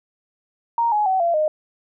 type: tone with pitch steps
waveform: sine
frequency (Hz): 932.3 / 840.2 / 757.3 / 682.5 / 615.1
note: A#5 / G#5 / F#5 / F5 / D#5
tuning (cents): 0 / +20 / +40 / -40 / -20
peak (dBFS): -16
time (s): 0.78-1.48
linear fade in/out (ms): 2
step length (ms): 140
effects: none